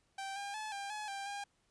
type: tone with pitch steps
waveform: sawtooth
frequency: 781 / 803 / 861 / 798 / 848 / 792 / 807 Hz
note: G5 / G5 / A5 / G5 / G#5 / G5 / G#5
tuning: -7 / +41 / -38 / +31 / +36 / +18 / -50 cents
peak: -36 dBFS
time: 0.18-1.44 s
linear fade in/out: 5 ms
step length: 180 ms
effects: pink hiss -75 dBFS RMS until 1.7 s + resampled to 22050 Hz